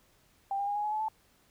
sine tone with pitch steps, 790 / 803.3 / 816.9 / 830.7 / 844.7 / 859 / 873.5 Hz, G5 / G5 / G#5 / G#5 / G#5 / A5 / A5, +13 / +42 / -29 / 0 / +29 / -42 / -13 cents, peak -29 dBFS, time 0.51-1.084 s, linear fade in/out 2 ms, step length 82 ms, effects pink hiss -66 dBFS RMS until 1.5 s

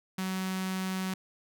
sawtooth tone with notch filter, 187.9 Hz, F#3, 27 cents sharp, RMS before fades -33 dBFS, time 0.18-1.14 s, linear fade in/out 5 ms, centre 480 Hz, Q 0.75, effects none

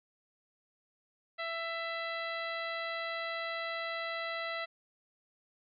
harmonic tone with a mistuned harmonic, 665 Hz, E5, 15 cents sharp, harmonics 1 / 2 / 3 / 4 / 5 / 6 / 7, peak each -40 / -41 / -39 / -46 / -49 / -46 / -58 dBFS, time 1.38-4.66 s, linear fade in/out 20 ms, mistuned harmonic 5, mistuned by -23 cents, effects none

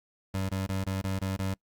25% pulse tone bursts, 95.8 Hz, G2, 39 cents flat, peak -25 dBFS, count 7, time 0.34-1.54 s, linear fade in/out 5 ms, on 150 ms, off 25 ms, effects noise-tail reverb RT60 0.1 s tail -25 dB re dry + Opus 48 kbps

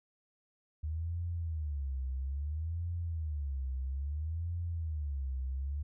sine tone with vibrato, 75 Hz, D2, 37 cents sharp, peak -33 dBFS, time 0.83-5.83 s, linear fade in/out 10 ms, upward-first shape sine, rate 0.6 Hz, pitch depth 240 cents each way, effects none

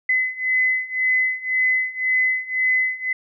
sine beating tone pair, 2025 / 2026.9 Hz, B6 / B6, +43 / +44 cents, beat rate 1.9 Hz, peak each -22 / -20 dBFS, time 0.09-3.13 s, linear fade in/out 5 ms, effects none

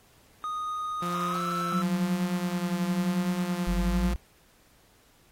triangle tone with pitch glide, 1240 to 1321.3 Hz, D#6 to E6, -6 to +4 cents, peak -28 dBFS, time 0.44-1.82 s, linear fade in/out 0 ms, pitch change +110 cents, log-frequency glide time 1.27-1.42 s
sawtooth tone with vibrato, 174.61 Hz, F3, in tune, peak -27 dBFS, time 1.02-4.14 s, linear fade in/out 5 ms, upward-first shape triangle, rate 0.97 Hz, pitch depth 17 cents each way
sine tone with tremolo, 185 Hz, F#3, in tune, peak -25 dBFS, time 1.72-4.12 s, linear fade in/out 10 ms, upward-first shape sine, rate 0.92 Hz, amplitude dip 40%
sine linear sweep, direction up, 44 to 58.27 Hz, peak -26 dBFS, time 3.67-4.16 s, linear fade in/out 0 ms
effects pink hiss -60 dBFS RMS until 5.31 s + AAC 48 kbps

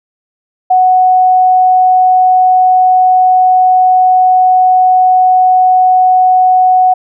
sine tone, 740 Hz, F#5, in tune, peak -4 dBFS, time 0.7-6.94 s, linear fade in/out 10 ms, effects none

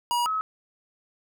square / sine tone pair in turn, 960 / 1283.4 Hz, B5 / E6, -49 / -47 cents, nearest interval perfect fourth, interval 502 cents, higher second, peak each -23 / -24 dBFS, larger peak first, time 0.11-0.26 / 0.26-0.41 s, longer neither, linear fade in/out 0 ms, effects none

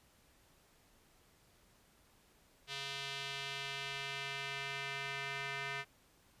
square tone with band-pass filter sweep, 138.59 Hz, C#3, in tune, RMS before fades -42 dBFS, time 2.67-5.85 s, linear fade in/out 50 ms, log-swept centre 3400 to 2100 Hz, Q 1.8, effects pink hiss -68 dBFS RMS until 6.4 s + resampled to 32000 Hz

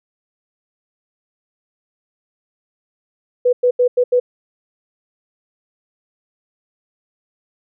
sine tone bursts at uneven times, 493.9 Hz, B4, in tune, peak -10 dBFS, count 5, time 3.45-3.53 / 3.63-3.71 / 3.79-3.88 / 3.97-4.04 / 4.12-4.2 s, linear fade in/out 10 ms, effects none

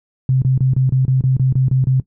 sine tone bursts, 130.81 Hz, C3, in tune, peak -11 dBFS, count 11, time 0.29-2 s, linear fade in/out 2 ms, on 130 ms, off 28 ms, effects noise-tail reverb RT60 0.1 s tail -17 dB re dry

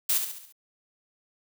blue noise with echo, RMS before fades -24 dBFS, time 0.09-0.18 s, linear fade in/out 5 ms, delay 69 ms, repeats 5, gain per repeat -6 dB, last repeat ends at 0.525 s, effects none

